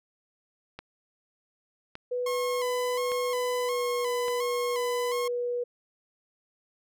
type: click train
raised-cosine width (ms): 0.3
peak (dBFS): -23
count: 4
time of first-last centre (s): 0.79-4.282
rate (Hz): 0.859
type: tone with pitch glide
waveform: sine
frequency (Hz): 493.9 to 485.7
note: B4 to B4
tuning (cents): 0 to -29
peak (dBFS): -27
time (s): 2.11-5.64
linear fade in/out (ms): 10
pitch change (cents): -29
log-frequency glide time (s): 3.54-3.9
type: tone with vibrato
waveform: sawtooth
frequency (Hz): 1041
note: C6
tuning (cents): -9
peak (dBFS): -28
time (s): 2.26-5.28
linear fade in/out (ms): 5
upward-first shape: square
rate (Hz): 1.4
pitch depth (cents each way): 62
effects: none